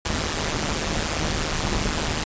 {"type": "noise with amplitude modulation", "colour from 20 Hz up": "pink", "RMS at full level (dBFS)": -21, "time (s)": [0.05, 2.24], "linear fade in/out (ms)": 5, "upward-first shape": "sine", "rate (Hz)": 155, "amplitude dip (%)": 85, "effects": ["resampled to 16000 Hz"]}